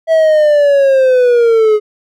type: linear sweep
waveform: triangle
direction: down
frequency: 654 to 418.3 Hz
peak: -4 dBFS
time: 0.07-1.8 s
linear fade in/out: 50 ms
effects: none